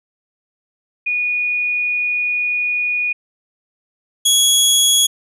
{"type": "tone pair in turn", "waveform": ["sine", "20% pulse"], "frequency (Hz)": [2457, 3341], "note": ["D#7", "G#7"], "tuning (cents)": [-22, 10], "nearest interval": "perfect fourth", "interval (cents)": 532, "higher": "second", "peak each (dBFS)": [-16, -5], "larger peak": "second", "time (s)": [[1.06, 3.13], [4.25, 5.07]], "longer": "first", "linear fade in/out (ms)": 10, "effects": []}